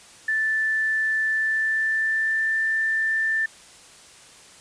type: tone with pitch glide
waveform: sine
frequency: 1760 to 1778.4 Hz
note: A6 to A6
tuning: 0 to +18 cents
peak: -20 dBFS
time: 0.28-3.46 s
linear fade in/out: 5 ms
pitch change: +18 cents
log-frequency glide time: 1.29-2.62 s
effects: white hiss -48 dBFS RMS until 4.6 s + resampled to 22050 Hz